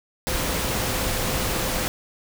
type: tone in noise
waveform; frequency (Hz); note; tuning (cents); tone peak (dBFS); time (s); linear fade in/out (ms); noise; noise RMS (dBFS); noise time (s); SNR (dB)
sine; 515; C5; -28; -35; 0.27-1.88; 0; pink; -25; 0.27-1.88; -13
effects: none